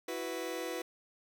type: chord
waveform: sawtooth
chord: E suspended second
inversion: none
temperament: just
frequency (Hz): 329.6 / 370.8 / 494.4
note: E4 / F#4 / B4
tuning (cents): 0 / +4 / +2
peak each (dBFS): -37 / -37 / -35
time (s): 0.08-0.82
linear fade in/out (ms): 5
effects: none